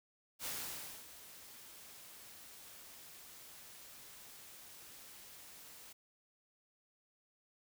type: noise with ADSR envelope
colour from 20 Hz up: white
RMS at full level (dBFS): -41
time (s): 0.39-5.93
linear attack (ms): 63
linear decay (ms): 590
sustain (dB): -14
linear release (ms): 8
effects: none

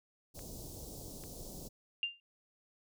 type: band-stop noise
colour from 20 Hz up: pink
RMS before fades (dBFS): -47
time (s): 0.34-1.69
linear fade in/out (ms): 20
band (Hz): 660 to 4900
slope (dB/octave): 24
type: clicks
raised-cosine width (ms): 0.3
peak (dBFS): -36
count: 2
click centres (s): 0.392 / 1.238
type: tone with exponential decay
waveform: sine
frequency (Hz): 2794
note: F7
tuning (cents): 0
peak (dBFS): -28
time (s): 2.03-2.2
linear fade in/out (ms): 1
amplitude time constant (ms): 36
effects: none

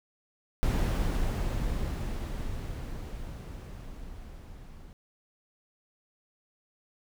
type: noise with level ramp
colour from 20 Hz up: brown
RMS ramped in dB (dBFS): -25 to -48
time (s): 0.63-4.93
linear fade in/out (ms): 0
effects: none

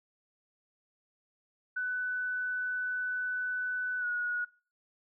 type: tone with pitch glide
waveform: sine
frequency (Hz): 1496 to 1455.1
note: F#6 to F#6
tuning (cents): +19 to -29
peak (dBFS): -30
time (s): 1.76-4.45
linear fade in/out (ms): 10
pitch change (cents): -48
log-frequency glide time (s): 4-4.05
effects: noise-tail reverb RT60 0.4 s tail -23 dB re dry

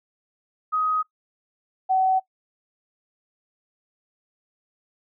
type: tone pair in turn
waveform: sine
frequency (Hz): 1257 / 755.6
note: D#6 / F#5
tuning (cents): +17 / +36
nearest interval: major sixth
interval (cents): 881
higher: first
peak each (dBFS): -20 / -17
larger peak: second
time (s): 0.72-1.03 / 1.89-2.2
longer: neither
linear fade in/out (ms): 20
effects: noise-tail reverb RT60 0.1 s tail -20 dB re dry

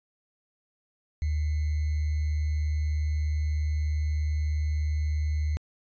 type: tone with sample-and-hold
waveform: sine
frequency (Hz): 75.8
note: D#2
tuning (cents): -45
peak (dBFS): -24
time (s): 1.22-5.57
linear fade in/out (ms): 0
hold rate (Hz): 2100
effects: resampled to 16000 Hz

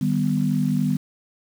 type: chord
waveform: sine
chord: Eb augmented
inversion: none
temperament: equal with one note detuned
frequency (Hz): 152.71 / 196 / 246.9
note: Eb3 / G3 / B3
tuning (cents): -32 / 0 / 0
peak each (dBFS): -23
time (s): 0.01-0.97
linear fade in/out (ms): 5
effects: 7-bit

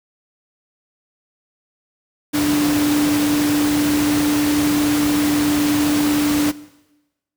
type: tone in noise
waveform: sine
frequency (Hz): 295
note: D4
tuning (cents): +8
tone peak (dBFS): -15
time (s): 2.33-6.52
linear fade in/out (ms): 20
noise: pink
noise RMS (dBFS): -23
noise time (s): 2.33-6.52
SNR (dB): +5
effects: noise-tail reverb RT60 1.0 s tail -18 dB re dry + high-pass 100 Hz 12 dB/octave

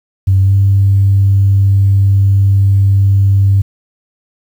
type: tone with pitch glide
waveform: sine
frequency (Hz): 95.8 to 98.44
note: G2 to G2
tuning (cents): -39 to +8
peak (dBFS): -5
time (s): 0.27-3.62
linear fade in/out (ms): 10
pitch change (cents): +47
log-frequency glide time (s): 0.41-0.54
effects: tanh soft clip ceiling -1 dBFS + 7-bit

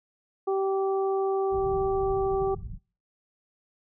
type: harmonic tone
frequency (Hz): 387.6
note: G4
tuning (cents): -20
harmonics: 1 / 2 / 3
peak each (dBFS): -24 / -31 / -37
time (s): 0.47-2.55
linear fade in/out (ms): 10
type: low-pass noise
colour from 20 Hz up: pink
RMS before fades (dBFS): -37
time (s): 1.5-2.79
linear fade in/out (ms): 50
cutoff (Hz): 180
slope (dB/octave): 48
effects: noise-tail reverb RT60 0.4 s tail -25 dB re dry

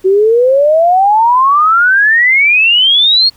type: exponential sweep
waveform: sine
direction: up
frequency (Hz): 370.1 to 4372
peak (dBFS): -5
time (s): 0.04-3.3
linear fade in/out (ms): 20
effects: pink hiss -47 dBFS RMS until 3.36 s

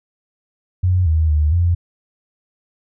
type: tone with pitch steps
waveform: sine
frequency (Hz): 91.1 / 79.4 / 75.7 / 86.6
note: F#2 / D#2 / D#2 / F2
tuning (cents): -26 / +36 / -47 / -14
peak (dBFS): -12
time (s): 0.83-1.75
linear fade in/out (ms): 10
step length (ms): 230
effects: none

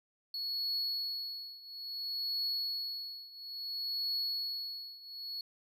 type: tone with tremolo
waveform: triangle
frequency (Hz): 4371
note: C#8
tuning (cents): -25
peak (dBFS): -30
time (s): 0.34-5.41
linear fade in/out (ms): 2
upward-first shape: triangle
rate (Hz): 0.59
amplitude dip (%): 90
effects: none

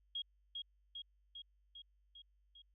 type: tone with echo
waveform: sine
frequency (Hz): 3275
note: G#7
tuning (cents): -25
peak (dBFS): -38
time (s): 0.15-0.22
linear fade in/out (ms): 5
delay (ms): 400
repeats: 6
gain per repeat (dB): -3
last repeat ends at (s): 2.62
effects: added 50 Hz sine -70 dBFS peak until 2.74 s

